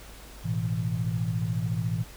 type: chord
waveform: sine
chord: A suspended second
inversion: none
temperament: equal with one note detuned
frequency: 109.43 / 123.47 / 164.81 Hz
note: A2 / B2 / E3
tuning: -9 / 0 / 0 cents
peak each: -29 / -31 / -30 dBFS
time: 0.44-2.04 s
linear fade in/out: 20 ms
effects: added 50 Hz sine -46 dBFS peak until 2.16 s + pink hiss -48 dBFS RMS until 2.16 s